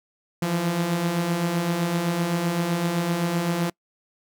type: beating tone pair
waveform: sawtooth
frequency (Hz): 164.81 / 172.61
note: E3 / F3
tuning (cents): 0 / -20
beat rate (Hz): 7.8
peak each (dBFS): -26 / -19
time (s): 0.42-3.7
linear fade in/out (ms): 5
effects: noise-tail reverb RT60 0.1 s tail -26 dB re dry